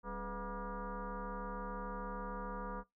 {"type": "tone with frequency modulation", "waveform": "sine", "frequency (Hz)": 498.7, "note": "B4", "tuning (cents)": 17, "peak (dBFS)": -39, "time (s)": [0.03, 2.84], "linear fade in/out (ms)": 50, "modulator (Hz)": 231, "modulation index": 3.5, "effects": ["noise-tail reverb RT60 0.2 s tail -23 dB re dry"]}